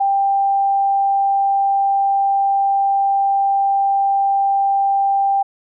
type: tone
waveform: sine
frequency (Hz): 790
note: G5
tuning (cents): +13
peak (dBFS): -13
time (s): 0-5.43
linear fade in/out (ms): 10
effects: none